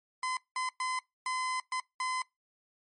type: tone bursts at uneven times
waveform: 30% pulse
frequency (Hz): 1023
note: C6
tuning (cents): -39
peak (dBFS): -28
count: 6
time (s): 0.23-0.37 / 0.56-0.69 / 0.8-0.99 / 1.26-1.6 / 1.72-1.8 / 2-2.22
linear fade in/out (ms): 2
effects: noise-tail reverb RT60 0.2 s tail -25 dB re dry + MP3 48 kbps